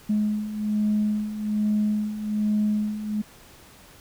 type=beating tone pair; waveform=sine; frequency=210.3 / 211.5 Hz; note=G#3 / G#3; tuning=+22 / +32 cents; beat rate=1.2 Hz; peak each=-27 / -22 dBFS; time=0.09-3.22 s; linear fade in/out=10 ms; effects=tanh soft clip ceiling -15 dBFS + pink hiss -50 dBFS RMS until 4 s